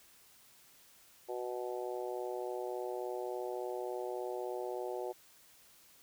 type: harmonic tone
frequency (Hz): 123.47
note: B2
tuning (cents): 0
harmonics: 3 / 4 / 5 / 6 / 7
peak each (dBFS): -40 / -42 / -44 / -46 / -47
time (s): 1.28-5.13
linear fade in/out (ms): 20
effects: white hiss -62 dBFS RMS until 6.02 s